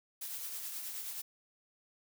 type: noise with tremolo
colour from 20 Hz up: blue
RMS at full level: -40 dBFS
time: 0.21-1.22 s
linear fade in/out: 10 ms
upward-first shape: triangle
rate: 9.4 Hz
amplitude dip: 40%
effects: none